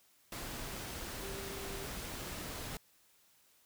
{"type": "tone in noise", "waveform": "sine", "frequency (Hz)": 392, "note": "G4", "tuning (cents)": 0, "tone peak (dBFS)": -46, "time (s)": [1.22, 1.86], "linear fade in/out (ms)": 2, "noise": "pink", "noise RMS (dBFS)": -43, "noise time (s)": [0.32, 2.77], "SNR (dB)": -6, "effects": ["white hiss -68 dBFS RMS until 3.65 s"]}